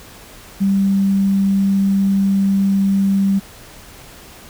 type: tone with quantisation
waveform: sine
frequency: 196 Hz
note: G3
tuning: in tune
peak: -12 dBFS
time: 0.6-3.4 s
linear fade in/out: 20 ms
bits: 7
effects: pink hiss -40 dBFS RMS until 4.49 s